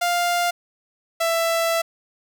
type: tone pair in turn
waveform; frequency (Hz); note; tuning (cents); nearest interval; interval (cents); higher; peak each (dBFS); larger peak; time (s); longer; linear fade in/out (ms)
sawtooth; 700 / 664.2; F5 / E5; +4 / +13; minor second; 91; first; -15; neither; 0.01-0.51 / 1.2-1.82; second; 10
effects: none

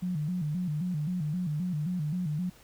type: tone with vibrato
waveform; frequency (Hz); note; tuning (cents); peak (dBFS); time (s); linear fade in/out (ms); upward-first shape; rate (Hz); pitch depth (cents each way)
sine; 164.81; E3; 0; -28; 0.02-2.5; 10; square; 3.8; 160
effects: added 60 Hz sine -63 dBFS peak until 2.63 s + pink hiss -57 dBFS RMS until 2.63 s

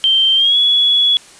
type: tone with pitch glide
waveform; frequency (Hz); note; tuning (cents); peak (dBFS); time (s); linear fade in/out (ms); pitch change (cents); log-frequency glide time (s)
sine; 3136 to 3381; G7 to G#7; 0 to +30; -9; 0.04-1.17; 0; +130; 0.36-0.57
effects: white hiss -41 dBFS RMS until 1.39 s + resampled to 22050 Hz

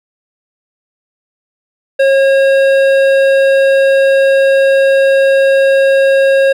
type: tone with hard clipping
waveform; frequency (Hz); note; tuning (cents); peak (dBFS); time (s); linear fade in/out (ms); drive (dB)
triangle; 543; C#5; -36; -8; 1.99-6.53; 10; 15
effects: none

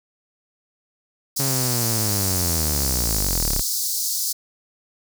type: high-pass noise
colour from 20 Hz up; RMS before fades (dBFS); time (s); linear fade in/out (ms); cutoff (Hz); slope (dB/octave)
pink; -24; 1.36-4.33; 10; 4500; 48
type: linear sweep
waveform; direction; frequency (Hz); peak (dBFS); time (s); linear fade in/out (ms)
sawtooth; down; 138.59 to 30.28; -19; 1.39-3.62; 10
effects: none

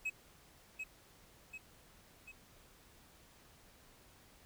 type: tone with echo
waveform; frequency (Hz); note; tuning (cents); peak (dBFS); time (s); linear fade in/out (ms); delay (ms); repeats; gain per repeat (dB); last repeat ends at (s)
triangle; 2556; D#7; +46; -33; 0.05-0.1; 10; 740; 3; -5; 2.32
effects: pink hiss -63 dBFS RMS until 4.45 s

